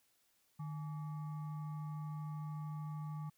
sine tone with frequency modulation, 152.2 Hz, D#3, 38 cents flat, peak -40 dBFS, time 0.59-3.3 s, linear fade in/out 10 ms, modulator 997 Hz, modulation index 0.35, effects white hiss -75 dBFS RMS until 3.37 s

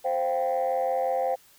sine chord, C suspended fourth, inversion none, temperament equal, 523.3 / 698.5 / 784 Hz, C5 / F5 / G5, 0 / 0 / 0 cents, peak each -25 / -28 / -27 dBFS, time 0.04-1.36 s, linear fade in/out 20 ms, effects tanh soft clip ceiling -18 dBFS + white hiss -57 dBFS RMS until 1.58 s

